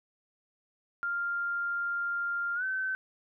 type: tone with pitch glide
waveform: sine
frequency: 1396.9 to 1532.2 Hz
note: F6 to G6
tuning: 0 to -40 cents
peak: -29 dBFS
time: 1.03-2.95 s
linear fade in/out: 0 ms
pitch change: +160 cents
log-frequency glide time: 2.55-2.64 s
effects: none